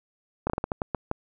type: slowing click train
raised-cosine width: 1 ms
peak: -12 dBFS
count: 9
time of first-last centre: 0.47-1.114 s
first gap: 28 ms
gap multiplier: 1.29
effects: none